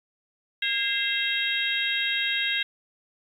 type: harmonic tone with a mistuned harmonic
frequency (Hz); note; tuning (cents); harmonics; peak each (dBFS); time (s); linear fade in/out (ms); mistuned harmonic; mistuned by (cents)
540; C#5; -45; 3 / 4 / 5 / 6 / 7; -30 / -30 / -30 / -30 / -30; 0.62-2.63; 5; 4; -63
effects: 9-bit